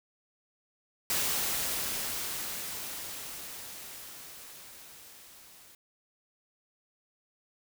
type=noise with level ramp; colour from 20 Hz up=white; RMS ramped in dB=-29 to -55 dBFS; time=1.1-5.75 s; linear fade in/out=2 ms; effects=none